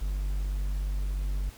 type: tone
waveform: triangle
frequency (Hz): 48.5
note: G1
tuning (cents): -18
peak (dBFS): -25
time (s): 0.01-1.5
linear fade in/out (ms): 10
effects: pink hiss -51 dBFS RMS until 1.57 s